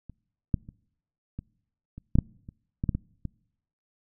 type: clicks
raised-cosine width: 5 ms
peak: -29 / -11 / -30 / -22 / -28 / -9 / -7 / -29 / -15 / -12 / -16 / -20 dBFS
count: 12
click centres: 0.097 / 0.542 / 0.689 / 1.39 / 1.98 / 2.155 / 2.187 / 2.489 / 2.839 / 2.892 / 2.95 / 3.253 s
effects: noise-tail reverb RT60 0.8 s tail -26 dB re dry